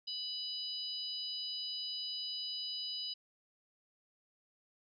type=harmonic tone; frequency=990 Hz; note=B5; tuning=4 cents sharp; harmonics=3 / 4 / 5; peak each=-44 / -44 / -40 dBFS; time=0.07-3.14 s; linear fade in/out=10 ms; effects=none